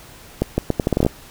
accelerating click train, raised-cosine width 2 ms, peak -3 dBFS, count 11, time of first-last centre 0.42-1.065 s, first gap 160 ms, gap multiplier 0.77, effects pink hiss -43 dBFS RMS until 1.3 s

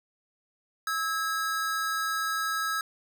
square tone pair together, 1300 / 1637 Hz, E6 / G#6, -24 / -25 cents, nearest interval major third, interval 399 cents, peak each -30 / -32 dBFS, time 0.87-2.81 s, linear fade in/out 2 ms, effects none

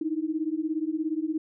sine beating tone pair, 306.2 / 323.2 Hz, D#4 / E4, -28 / -34 cents, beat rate 17 Hz, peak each -29 dBFS, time 0.01-1.38 s, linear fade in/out 5 ms, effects none

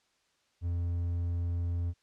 triangle tone with hard clipping, 86.5 Hz, F2, 16 cents flat, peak -30 dBFS, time 0.61-1.94 s, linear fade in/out 50 ms, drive 6 dB, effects white hiss -72 dBFS RMS until 2.02 s + low-pass 6000 Hz 12 dB/octave

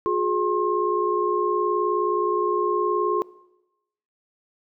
sine tone cluster, 360.2 / 419.4 / 1068 Hz, F#4 / G#4 / C6, -46 / +17 / +35 cents, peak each -24 dBFS, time 0.06-3.22 s, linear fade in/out 0 ms, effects noise-tail reverb RT60 0.9 s tail -21 dB re dry

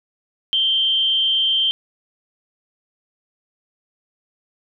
sine tone with amplitude modulation, 3136 Hz, G7, in tune, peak -13 dBFS, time 0.53-1.71 s, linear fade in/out 0 ms, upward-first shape sine, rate 252 Hz, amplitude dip 45%, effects none

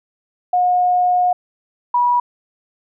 sine tone pair in turn, 721 / 971.8 Hz, F#5 / B5, -45 / -28 cents, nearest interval perfect fourth, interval 517 cents, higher second, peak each -12 dBFS, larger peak neither, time 0.53-1.33 / 1.94-2.2 s, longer first, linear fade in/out 5 ms, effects none

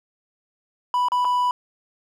triangle tone with dropouts, 987.8 Hz, B5, in tune, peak -16 dBFS, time 0.94-1.51 s, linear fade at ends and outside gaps 1 ms, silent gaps 1.085-1.119 / 1.247-1.251 s, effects none

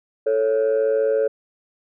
sine tone pair together, 440 / 554.4 Hz, A4 / C#5, 0 / 0 cents, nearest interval major third, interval 400 cents, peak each -17 / -18 dBFS, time 0.26-1.28 s, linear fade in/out 10 ms, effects tanh soft clip ceiling -13 dBFS

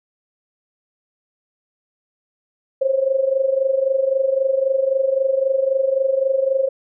sine tone with amplitude modulation, 535 Hz, C5, 38 cents sharp, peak -12 dBFS, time 2.81-6.69 s, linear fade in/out 10 ms, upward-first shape sine, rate 23.8 Hz, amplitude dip 75%, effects none

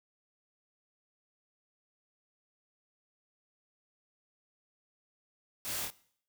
white noise with echo, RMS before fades -39 dBFS, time 5.65-5.85 s, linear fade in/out 0 ms, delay 26 ms, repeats 2, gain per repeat -2 dB, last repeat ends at 5.902 s, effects noise-tail reverb RT60 0.6 s tail -20 dB re dry

